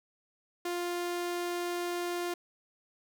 sawtooth tone, 350.4 Hz, F4, 6 cents sharp, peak -28 dBFS, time 0.65-2.34 s, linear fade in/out 5 ms, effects none

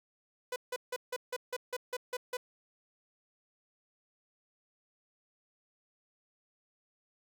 sawtooth tone bursts, 498.3 Hz, B4, 15 cents sharp, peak -30 dBFS, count 10, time 0.52-2.37 s, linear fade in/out 5 ms, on 41 ms, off 160 ms, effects none

